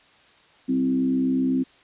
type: tone with frequency modulation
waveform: sine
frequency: 261.6 Hz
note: C4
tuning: in tune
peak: -19 dBFS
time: 0.68-1.64 s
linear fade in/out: 20 ms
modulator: 67.9 Hz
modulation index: 0.66
effects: white hiss -55 dBFS RMS until 1.83 s + resampled to 8000 Hz